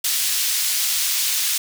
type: high-pass noise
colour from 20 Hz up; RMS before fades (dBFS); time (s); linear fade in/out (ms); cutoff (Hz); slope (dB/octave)
pink; -21; 0.04-1.58; 5; 3600; 12
effects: none